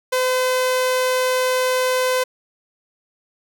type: tone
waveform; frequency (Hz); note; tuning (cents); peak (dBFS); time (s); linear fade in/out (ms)
sawtooth; 510; C5; -44; -13; 0.12-2.24; 10
effects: none